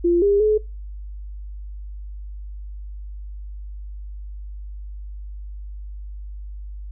sine tone with pitch steps, 345.7 / 403.7 / 427.4 Hz, F4 / G#4 / G#4, -18 / -49 / +50 cents, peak -14 dBFS, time 0.04-0.58 s, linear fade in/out 10 ms, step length 180 ms, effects noise-tail reverb RT60 0.3 s tail -24 dB re dry + added 50 Hz sine -31 dBFS peak until 6.91 s

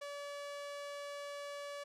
sawtooth tone with low-pass filter, 573 Hz, D5, 43 cents flat, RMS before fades -45 dBFS, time 0.01-1.84 s, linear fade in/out 10 ms, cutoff 9400 Hz, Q 0.58, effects none

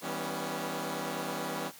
10% pulse chord, C# half-diminished seventh, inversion first, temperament equal with one note detuned, 161.52 / 196 / 246.9 / 277.2 Hz, E3 / G3 / B3 / C#4, -35 / 0 / 0 / 0 cents, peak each -31 dBFS, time 0.01-1.72 s, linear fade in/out 50 ms, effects white hiss -52 dBFS RMS until 1.79 s + high-pass 80 Hz 12 dB/octave

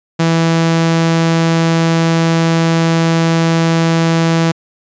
sawtooth tone, 164.8 Hz, E3, in tune, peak -6 dBFS, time 0.19-4.52 s, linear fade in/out 10 ms, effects resampled to 16000 Hz

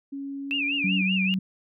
sine tone with pitch glide, 277.2 to 282.7 Hz, C#4 to C#4, 0 to +34 cents, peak -31 dBFS, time 0.12-1.02 s, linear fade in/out 10 ms, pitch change +34 cents, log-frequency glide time 0.44-0.64 s
sine tone with vibrato, 2596 Hz, E7, 27 cents flat, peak -24 dBFS, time 0.51-1.34 s, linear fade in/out 0 ms, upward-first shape sine, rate 5.2 Hz, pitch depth 160 cents each way
sine tone, 189.1 Hz, F#3, 38 cents sharp, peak -23 dBFS, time 0.84-1.39 s, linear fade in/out 5 ms
effects none

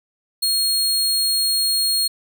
sawtooth tone, 4275 Hz, C8, 36 cents sharp, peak -14 dBFS, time 0.42-2.08 s, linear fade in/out 10 ms, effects none

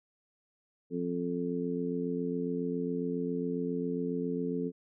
harmonic tone, 87.31 Hz, F2, in tune, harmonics 2 / 3 / 4 / 5, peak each -36 / -34 / -41 / -35 dBFS, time 0.9-4.72 s, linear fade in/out 50 ms, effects none

